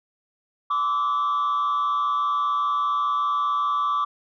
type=tone with frequency modulation; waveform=sine; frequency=1158 Hz; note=D6; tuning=25 cents flat; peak=-18 dBFS; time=0.7-4.05 s; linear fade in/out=10 ms; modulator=127 Hz; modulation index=0.6; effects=tanh soft clip ceiling -19 dBFS